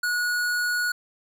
sine tone with hard clipping, 1457 Hz, F#6, 27 cents flat, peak -24 dBFS, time 0.03-0.92 s, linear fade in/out 5 ms, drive 18 dB, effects none

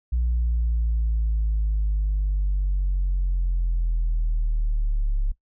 sine linear sweep, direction down, 60 to 34.65 Hz, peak -18 dBFS, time 0.12-5.32 s, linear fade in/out 10 ms, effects noise-tail reverb RT60 0.1 s tail -19 dB re dry + tanh soft clip ceiling -17 dBFS

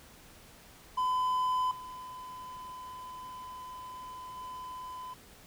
triangle tone with level steps, 1011 Hz, B5, 40 cents sharp, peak -25 / -40 / -38 dBFS, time 0.97-5.14 s, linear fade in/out 10 ms, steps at 1.71 / 4.37 s, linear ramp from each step 2 ms, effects pink hiss -55 dBFS RMS until 5.46 s

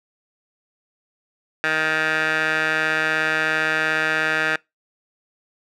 15% pulse tone with band-pass filter, 157.1 Hz, D#3, 17 cents sharp, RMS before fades -21 dBFS, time 1.64-4.56 s, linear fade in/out 0 ms, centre 1800 Hz, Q 2.6, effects noise-tail reverb RT60 0.2 s tail -24 dB re dry

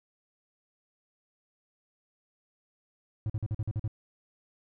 triangle tone bursts, 108.3 Hz, A2, 27 cents flat, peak -26 dBFS, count 8, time 3.26-3.878 s, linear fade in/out 0 ms, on 37 ms, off 46 ms, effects none

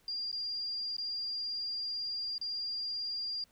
sine tone with dropouts, 4794 Hz, D8, 35 cents sharp, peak -34 dBFS, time 0.08-3.44 s, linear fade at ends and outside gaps 2 ms, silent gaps 0.316-0.327 / 0.967-0.982 / 2.381-2.413 s, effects pink hiss -68 dBFS RMS until 3.51 s

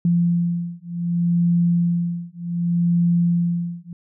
sine beating tone pair, 171.9 / 172.56 Hz, F3 / F3, -27 / -20 cents, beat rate 0.66 Hz, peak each -20 dBFS, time 0.05-3.93 s, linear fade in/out 2 ms, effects none

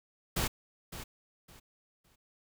pink noise with echo, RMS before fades -31 dBFS, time 0.36-0.48 s, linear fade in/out 10 ms, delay 560 ms, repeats 3, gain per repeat -12 dB, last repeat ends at 2.16 s, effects none

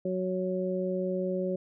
harmonic tone, 185 Hz, F#3, in tune, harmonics 1 / 2 / 3, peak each -32 / -32 / -32 dBFS, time 0.05-1.56 s, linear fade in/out 5 ms, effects none

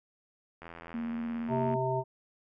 click train, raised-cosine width 0.5 ms, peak -30 dBFS, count 95, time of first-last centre 0.62-1.738 s, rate 84.1 Hz
sine tone with vibrato, 233.1 Hz, A#3, in tune, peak -32 dBFS, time 0.94-1.76 s, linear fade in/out 5 ms, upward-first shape triangle, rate 17 Hz, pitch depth 26 cents each way
harmonic tone, 130 Hz, C3, 11 cents flat, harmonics 1 / 3 / 5 / 7, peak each -33 / -33 / -33 / -33 dBFS, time 1.48-2.04 s, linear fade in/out 50 ms
effects none

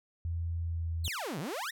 sine tone with pitch glide, 84 to 82.65 Hz, E2 to E2, +33 to +5 cents, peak -31 dBFS, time 0.25-1.08 s, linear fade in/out 0 ms, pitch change -28 cents, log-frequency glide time 0.61-0.92 s
sawtooth exponential two-way sweep, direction down then up, 4435 to 130.3 to 1991 Hz, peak -31 dBFS, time 1.04-1.71 s, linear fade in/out 10 ms, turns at 1.39 s
effects none

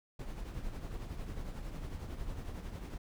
brown noise with tremolo, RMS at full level -39 dBFS, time 0.19-2.98 s, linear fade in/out 5 ms, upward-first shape triangle, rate 11 Hz, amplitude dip 55%, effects none

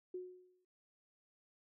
sine tone with exponential decay, 364.7 Hz, F#4, 25 cents flat, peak -39 dBFS, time 0.14-0.65 s, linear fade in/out 5 ms, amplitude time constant 110 ms, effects none

